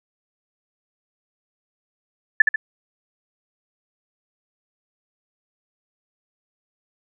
sine tone with echo, 1747 Hz, A6, 13 cents flat, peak -6 dBFS, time 2.4-2.42 s, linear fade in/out 5 ms, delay 70 ms, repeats 2, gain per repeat -6 dB, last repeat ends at 2.56 s, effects none

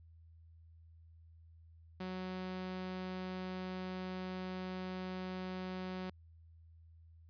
sawtooth tone, 185 Hz, F#3, in tune, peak -36 dBFS, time 2-6.1 s, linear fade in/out 5 ms, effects added 82 Hz sine -57 dBFS peak until 7.29 s + resampled to 11025 Hz

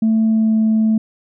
sine tone with pitch glide, 221.5 to 219.6 Hz, A3 to A3, +12 to -3 cents, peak -10 dBFS, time 0.02-0.98 s, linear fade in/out 5 ms, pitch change -15 cents, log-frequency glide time 0.26-0.56 s, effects tanh soft clip ceiling -9 dBFS

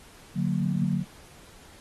sine chord, D augmented, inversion none, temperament just, 146.83 / 183.54 / 229.4 Hz, D3 / F#3 / A#3, 0 / -14 / -28 cents, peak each -28 / -26 / -31 dBFS, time 0.34-1.05 s, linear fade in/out 50 ms, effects pink hiss -52 dBFS RMS until 1.8 s + AAC 32 kbps

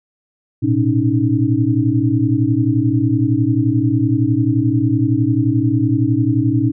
sine tone cluster, 111.9 / 123 / 278.2 / 310.4 Hz, A2 / B2 / C#4 / D#4, +30 / -7 / +6 / -4 cents, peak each -18 dBFS, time 0.62-6.72 s, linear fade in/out 20 ms, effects none

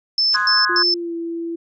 sine tone bursts, 5274 Hz, E8, in tune, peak -14 dBFS, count 3, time 0.18-0.94 s, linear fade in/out 2 ms, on 180 ms, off 110 ms
white noise with exponential decay, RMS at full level -33 dBFS, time 0.33-0.78 s, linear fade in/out 2 ms, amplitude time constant 96 ms
sine chord, Ab dominant seventh, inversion first, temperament equal, 1046.5 / 1244.5 / 1480 / 1661.2 Hz, C6 / Eb6 / Gb6 / Ab6, 0 / 0 / 0 / 0 cents, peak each -23 / -24 / -23 / -20 dBFS, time 0.34-0.83 s, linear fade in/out 10 ms
sine tone with pitch glide, 350.9 to 335.1 Hz, F4 to E4, +8 to +29 cents, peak -23 dBFS, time 0.69-1.56 s, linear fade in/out 10 ms, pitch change -79 cents, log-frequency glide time 0.88-1.15 s
effects resampled to 16000 Hz

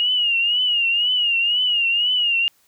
sine tone with vibrato, 2863 Hz, F7, 42 cents sharp, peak -16 dBFS, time 0-2.48 s, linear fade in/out 0 ms, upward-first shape triangle, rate 2 Hz, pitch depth 100 cents each way, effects white hiss -60 dBFS RMS until 2.67 s

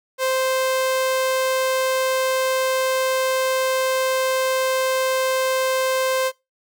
sawtooth tone, 522 Hz, C5, 4 cents flat, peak -15 dBFS, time 0.18-6.32 s, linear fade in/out 50 ms, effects noise-tail reverb RT60 0.2 s tail -20 dB re dry

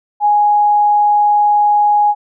sine tone, 830.6 Hz, G#5, in tune, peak -8 dBFS, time 0.2-2.15 s, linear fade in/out 50 ms, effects none

